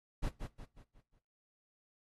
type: noise with echo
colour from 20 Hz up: brown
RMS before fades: -34 dBFS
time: 0.22-0.3 s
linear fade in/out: 20 ms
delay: 180 ms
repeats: 5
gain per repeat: -7 dB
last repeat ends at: 1.2 s
effects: noise-tail reverb RT60 0.3 s tail -18 dB re dry + AAC 32 kbps